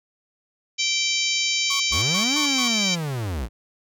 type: harmonic tone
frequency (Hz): 777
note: G5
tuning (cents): -16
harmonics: 3 / 4 / 5 / 6 / 7 / 8 / 9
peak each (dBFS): -26 / -27 / -28 / -29 / -29 / -30 / -31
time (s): 0.78-2.96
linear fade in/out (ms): 20
type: tone bursts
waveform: sawtooth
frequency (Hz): 1108.7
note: C#6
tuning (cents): 0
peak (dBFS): -24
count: 5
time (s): 1.7-2.68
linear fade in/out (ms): 5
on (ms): 100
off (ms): 120
type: linear two-way sweep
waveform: 45% pulse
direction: up then down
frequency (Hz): 49 to 304.9 to 49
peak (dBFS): -25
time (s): 1.9-3.49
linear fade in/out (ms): 50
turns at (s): 2.38
effects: none